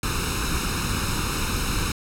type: noise with comb filter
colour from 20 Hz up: pink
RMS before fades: -25 dBFS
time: 0.03-1.92 s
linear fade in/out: 2 ms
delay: 0.76 ms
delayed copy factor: +0.75
effects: low-pass 12000 Hz 12 dB/octave